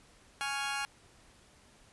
20% pulse chord, Db major, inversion second, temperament equal, 830.6 / 1108.7 / 1396.9 Hz, Ab5 / Db6 / F6, 0 / 0 / 0 cents, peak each -31 / -36 / -32 dBFS, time 0.41-0.85 s, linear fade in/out 0 ms, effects pink hiss -61 dBFS RMS until 1.92 s + resampled to 24000 Hz

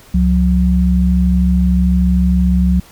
sine tone pair together, 67.96 / 181.3 Hz, C#2 / F#3, -34 / -35 cents, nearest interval octave + perfect fourth, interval 1699 cents, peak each -12 dBFS, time 0.14-2.8 s, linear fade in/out 5 ms, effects pink hiss -43 dBFS RMS until 2.91 s

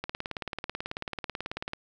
click train, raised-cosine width 0.3 ms, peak -17 dBFS, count 32, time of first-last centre 0.04-1.734 s, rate 18.3 Hz, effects none

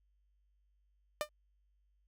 sawtooth tone with exponential decay, 600 Hz, D5, 37 cents sharp, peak -25 dBFS, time 1.21-1.29 s, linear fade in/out 0 ms, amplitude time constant 17 ms, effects added 50 Hz sine -70 dBFS peak until 2.07 s

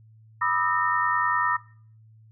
sine tone cluster, 982 / 1211 / 1301 / 1835 Hz, B5 / D#6 / E6 / A#6, -10 / -47 / -23 / -28 cents, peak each -27 dBFS, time 0.41-1.57 s, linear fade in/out 10 ms, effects noise-tail reverb RT60 0.5 s tail -19 dB re dry + added 110 Hz sine -50 dBFS peak until 2.31 s

